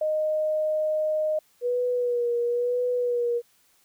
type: tone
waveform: sine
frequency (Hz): 618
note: D#5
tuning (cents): -12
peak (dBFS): -22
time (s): 0.01-1.39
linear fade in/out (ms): 5
type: tone with vibrato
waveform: sine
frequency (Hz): 484.7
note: B4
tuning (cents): -32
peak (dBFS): -22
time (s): 1.61-3.42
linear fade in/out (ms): 50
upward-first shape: sine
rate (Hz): 1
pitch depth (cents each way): 34
effects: white hiss -63 dBFS RMS until 3.84 s